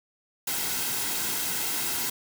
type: noise with comb filter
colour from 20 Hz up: white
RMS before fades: -29 dBFS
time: 0.47-2.1 s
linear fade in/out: 5 ms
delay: 1.7 ms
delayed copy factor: -0.5
effects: none